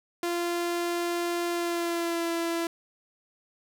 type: tone with pitch glide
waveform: sawtooth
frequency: 345.6 to 336 Hz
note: F4 to E4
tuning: -18 to +33 cents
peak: -23 dBFS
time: 0.23-2.67 s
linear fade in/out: 2 ms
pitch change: -49 cents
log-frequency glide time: 1.5-2.31 s
effects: none